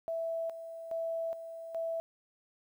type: tone with tremolo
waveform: sine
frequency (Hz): 659.3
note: E5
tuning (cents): 0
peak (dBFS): -32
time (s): 0.08-2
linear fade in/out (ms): 0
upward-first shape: square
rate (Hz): 1.2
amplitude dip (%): 65
effects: 11-bit